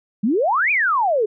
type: exponential two-way sweep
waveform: sine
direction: up then down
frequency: 192.5 to 2519 to 402.4 Hz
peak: -15 dBFS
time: 0.23-1.26 s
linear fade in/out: 10 ms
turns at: 0.71 s
effects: none